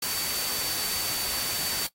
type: tone in noise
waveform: sine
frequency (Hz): 4548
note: C#8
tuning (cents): +44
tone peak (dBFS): -35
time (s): 0.02-1.87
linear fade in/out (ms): 5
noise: white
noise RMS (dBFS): -30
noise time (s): 0.02-1.87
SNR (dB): -8
effects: noise-tail reverb RT60 0.1 s tail -18 dB re dry + AAC 48 kbps